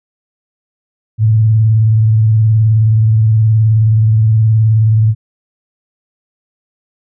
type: tone with vibrato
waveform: sine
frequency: 110 Hz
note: A2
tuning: in tune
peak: -6 dBFS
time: 1.18-5.15 s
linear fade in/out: 50 ms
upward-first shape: triangle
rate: 19 Hz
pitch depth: 65 cents each way
effects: none